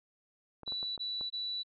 clicks, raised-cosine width 1 ms, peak -33 dBFS, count 6, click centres 0.633 / 0.678 / 0.722 / 0.829 / 0.978 / 1.211 s
sine tone bursts, 3951 Hz, B7, in tune, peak -34 dBFS, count 3, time 0.66-1.634 s, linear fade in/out 20 ms, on 310 ms, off 22 ms
effects none

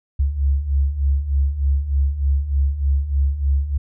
sine beating tone pair, 67.4 / 70.7 Hz, C#2 / C#2, -48 / +35 cents, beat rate 3.3 Hz, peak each -22 / -17 dBFS, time 0.19-3.78 s, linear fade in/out 10 ms, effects none

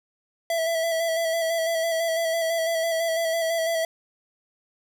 square tone with vibrato, 659.3 Hz, E5, in tune, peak -23 dBFS, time 0.5-3.85 s, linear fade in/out 2 ms, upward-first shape square, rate 6 Hz, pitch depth 24 cents each way, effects none

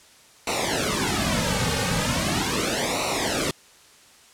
pink noise with flanger, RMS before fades -24 dBFS, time 0.47-3.51 s, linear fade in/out 2 ms, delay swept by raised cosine 0.6 to 3 ms, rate 0.39 Hz, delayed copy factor -1, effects white hiss -52 dBFS RMS until 4.33 s + low-pass 9000 Hz 12 dB/octave

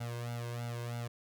sawtooth tone with flanger, 118.9 Hz, A#2, 35 cents sharp, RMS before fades -39 dBFS, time 0-1.08 s, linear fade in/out 10 ms, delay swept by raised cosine 1.4 to 1.93 ms, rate 3.1 Hz, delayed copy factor +0.95, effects none

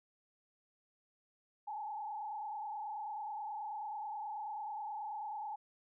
sine tone with frequency modulation, 847 Hz, G#5, 34 cents sharp, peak -39 dBFS, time 1.67-5.56 s, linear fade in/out 10 ms, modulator 29.3 Hz, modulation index 1.3, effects none

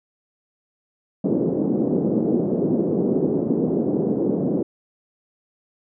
pink band-pass noise, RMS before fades -21 dBFS, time 1.24-4.63 s, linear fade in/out 5 ms, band 190 to 440 Hz, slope 24 dB/octave, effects none

